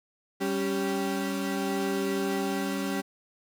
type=tone cluster; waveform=35% pulse; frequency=195.7 / 278.4 / 390.7 Hz; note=G3 / C#4 / G4; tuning=-3 / +8 / -6 cents; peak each=-30 dBFS; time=0.4-3.02 s; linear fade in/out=20 ms; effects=none